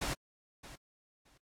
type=noise with echo; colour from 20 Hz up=pink; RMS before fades=-35 dBFS; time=0.01-0.14 s; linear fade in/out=10 ms; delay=620 ms; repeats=2; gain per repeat=-15 dB; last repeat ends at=1.38 s; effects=low-pass 10000 Hz 12 dB/octave + AAC 64 kbps